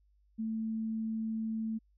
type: tone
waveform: sine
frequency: 221.7 Hz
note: A3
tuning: 13 cents sharp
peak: -32 dBFS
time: 0.38-1.79 s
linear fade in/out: 20 ms
effects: added 50 Hz sine -65 dBFS peak until 1.97 s